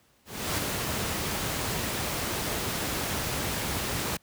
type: noise with ADSR envelope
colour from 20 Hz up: pink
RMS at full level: -27 dBFS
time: 0.25-4.17 s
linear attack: 330 ms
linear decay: 6 ms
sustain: -3 dB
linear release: 5 ms
effects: pink hiss -64 dBFS RMS until 4.22 s + high-pass 60 Hz 12 dB/octave